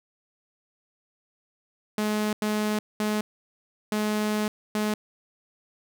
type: tone bursts at uneven times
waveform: sawtooth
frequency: 212.1 Hz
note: G#3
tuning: 37 cents sharp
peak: -20 dBFS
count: 5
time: 1.98-2.33 / 2.42-2.79 / 3-3.21 / 3.92-4.48 / 4.75-4.94 s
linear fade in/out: 2 ms
effects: none